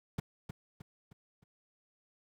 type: noise with echo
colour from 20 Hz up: brown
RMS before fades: -34 dBFS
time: 0.18-0.2 s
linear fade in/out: 5 ms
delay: 310 ms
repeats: 4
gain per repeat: -7 dB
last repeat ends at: 1.44 s
effects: none